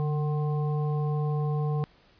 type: harmonic tone with a mistuned harmonic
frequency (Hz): 151.1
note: D3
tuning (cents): +50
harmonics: 1 / 3 / 5 / 7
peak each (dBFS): -25 / -35 / -39 / -42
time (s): 0-1.84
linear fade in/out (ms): 0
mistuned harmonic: 1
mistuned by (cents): -49
effects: pink hiss -60 dBFS RMS until 2.19 s + resampled to 11025 Hz